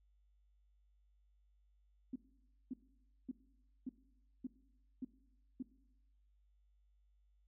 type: tone bursts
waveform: sine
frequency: 256.8 Hz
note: C4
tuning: 32 cents flat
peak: -39 dBFS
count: 7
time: 2.13-5.626 s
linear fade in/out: 5 ms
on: 28 ms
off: 550 ms
effects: noise-tail reverb RT60 0.9 s tail -17 dB re dry + added 50 Hz sine -69 dBFS peak until 7.47 s